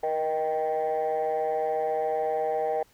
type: chord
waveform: sine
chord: Eb major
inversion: second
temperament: equal with one note detuned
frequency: 474.6 / 622.3 / 784 Hz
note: Bb4 / Eb5 / G5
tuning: +31 / 0 / 0 cents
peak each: -27 / -28 / -27 dBFS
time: 0.03-2.83 s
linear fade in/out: 5 ms
effects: tanh soft clip ceiling -20 dBFS + pink hiss -61 dBFS RMS until 2.93 s